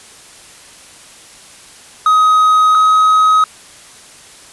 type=tone pair in turn; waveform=triangle; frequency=1260 / 1267.2 Hz; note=D#6 / D#6; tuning=+21 / +31 cents; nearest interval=unison; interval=10 cents; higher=second; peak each=-5 dBFS; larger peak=neither; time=2.06-2.75 / 2.75-3.44 s; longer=neither; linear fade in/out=2 ms; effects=white hiss -39 dBFS RMS until 4.52 s + resampled to 24000 Hz